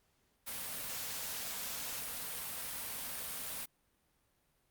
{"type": "band-stop noise", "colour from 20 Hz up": "white", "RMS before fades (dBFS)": -41, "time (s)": [0.46, 3.66], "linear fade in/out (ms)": 20, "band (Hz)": [300, 420], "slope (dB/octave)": 96, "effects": ["pink hiss -75 dBFS RMS until 4.7 s", "Opus 48 kbps"]}